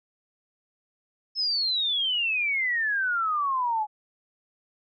sine exponential sweep, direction down, 5274 to 831 Hz, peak -23 dBFS, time 1.35-3.87 s, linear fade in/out 50 ms, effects none

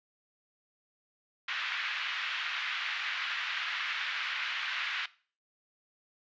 pink band-pass noise, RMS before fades -35 dBFS, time 1.48-5.06 s, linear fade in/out 5 ms, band 1400 to 3400 Hz, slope 24 dB/octave, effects noise-tail reverb RT60 0.4 s tail -19 dB re dry + resampled to 16000 Hz

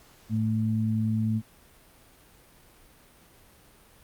sine tone pair together, 109.68 / 220 Hz, A2 / A3, -5 / 0 cents, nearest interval octave, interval 1205 cents, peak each -26 dBFS, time 0.29-1.42 s, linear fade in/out 50 ms, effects pink hiss -56 dBFS RMS until 4.03 s + Opus 48 kbps

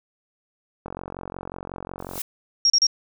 click train, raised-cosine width 1 ms, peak -19 dBFS, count 61, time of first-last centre 0.86-2.179 s, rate 45.5 Hz
blue noise with exponential growth, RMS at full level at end -26 dBFS, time 1.99-2.22 s, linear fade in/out 5 ms, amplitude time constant 49 ms
sine tone bursts, 5588 Hz, F8, in tune, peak -14 dBFS, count 3, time 2.65-2.868 s, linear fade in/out 2 ms, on 50 ms, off 34 ms
effects none

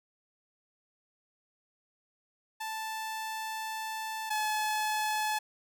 sawtooth tone pair in turn, 880 / 857.4 Hz, A5 / A5, 0 / -45 cents, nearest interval unison, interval 45 cents, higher first, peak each -31 / -25 dBFS, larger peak second, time 2.6-4.3 / 4.3-5.39 s, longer first, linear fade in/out 10 ms, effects none

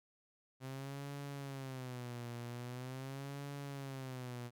sawtooth tone with vibrato, 130 Hz, C3, 11 cents flat, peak -39 dBFS, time 0.6-4.51 s, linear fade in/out 50 ms, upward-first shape sine, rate 0.43 Hz, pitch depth 150 cents each way, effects none

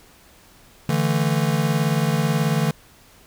square chord, D suspended second, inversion none, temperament just, 146.83 / 165.19 / 220.2 Hz, D3 / E3 / A3, 0 / +4 / +2 cents, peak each -22 / -23 / -26 dBFS, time 0.89-2.71 s, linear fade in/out 2 ms, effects pink hiss -51 dBFS RMS until 3.26 s

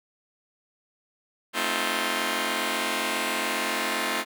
5% pulse chord, F dominant seventh, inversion first, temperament just, 218.3 / 261.9 / 314.3 / 349.2 Hz, A3 / C4 / Eb4 / F4, -13 / +2 / +18 / 0 cents, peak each -20 dBFS, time 1.53-4.25 s, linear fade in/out 50 ms, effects none

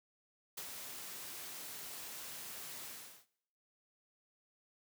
white noise with ADSR envelope, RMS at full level -43 dBFS, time 0.57-3.26 s, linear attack 9 ms, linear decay 60 ms, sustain -4 dB, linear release 390 ms, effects noise-tail reverb RT60 0.7 s tail -19 dB re dry + high-pass 100 Hz 12 dB/octave

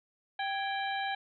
harmonic tone with a mistuned harmonic, 784 Hz, G5, in tune, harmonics 1 / 2 / 3 / 4 / 5, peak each -33 / -37 / -42 / -43 / -43 dBFS, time 0.39-1.15 s, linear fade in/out 5 ms, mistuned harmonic 2, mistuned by +98 cents, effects none

